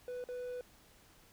triangle tone with dropouts, 495.2 Hz, B4, 5 cents sharp, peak -37 dBFS, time 0.08-0.61 s, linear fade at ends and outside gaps 1 ms, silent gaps 0.24-0.288 s, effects pink hiss -63 dBFS RMS until 1.32 s

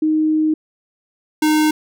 sine / square tone pair in turn, 311.1 / 307.5 Hz, D#4 / D#4, 0 / -20 cents, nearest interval unison, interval 20 cents, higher first, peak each -13 dBFS, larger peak neither, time 0.02-0.54 / 1.42-1.71 s, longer first, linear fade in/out 5 ms, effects none

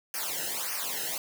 white noise with flanger, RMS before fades -33 dBFS, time 0.14-1.18 s, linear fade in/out 2 ms, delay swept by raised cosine 0.26 to 0.88 ms, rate 1.7 Hz, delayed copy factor -1, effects none

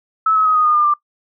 sine tone with pitch steps, 1302 / 1281.9 / 1262 / 1242.5 / 1223.3 / 1204.3 / 1185.7 Hz, E6 / E6 / D#6 / D#6 / D#6 / D6 / D6, -22 / -49 / +24 / -3 / -30 / +43 / +16 cents, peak -11 dBFS, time 0.26-0.939 s, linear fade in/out 5 ms, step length 97 ms, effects noise-tail reverb RT60 0.1 s tail -22 dB re dry

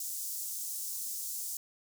pink high-pass noise, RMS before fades -38 dBFS, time 0-1.57 s, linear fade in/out 2 ms, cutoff 6400 Hz, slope 24 dB/octave, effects none

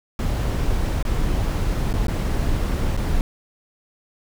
brown noise with dropouts, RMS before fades -21 dBFS, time 0.19-3.21 s, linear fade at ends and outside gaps 1 ms, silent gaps 1.027-1.051 / 1.929-1.938 / 2.069-2.082 / 2.967-2.974 s, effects none

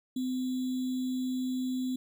sine tone with sample-and-hold, 255.8 Hz, C4, 39 cents flat, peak -29 dBFS, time 0.16-1.96 s, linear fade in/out 5 ms, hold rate 3675 Hz, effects none

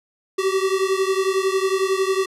square beating tone pair, 379.2 / 390.2 Hz, F#4 / G4, +43 / -8 cents, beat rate 11 Hz, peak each -21 / -23 dBFS, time 0.38-2.26 s, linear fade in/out 10 ms, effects low-pass 10000 Hz 12 dB/octave

